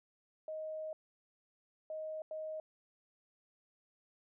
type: tone bursts at uneven times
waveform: sine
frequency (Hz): 626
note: D#5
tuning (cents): +10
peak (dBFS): -39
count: 3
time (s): 0.48-0.93 / 1.9-2.22 / 2.31-2.6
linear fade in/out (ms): 2
effects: none